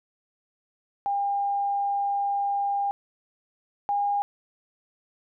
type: tone pair in turn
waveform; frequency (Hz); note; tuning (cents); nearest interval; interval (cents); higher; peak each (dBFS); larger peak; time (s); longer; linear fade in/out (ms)
sine; 803 / 811.4; G5 / G#5; +41 / -41; unison; 18; second; -23 / -22; second; 1.06-2.91 / 3.89-4.22; first; 0
effects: none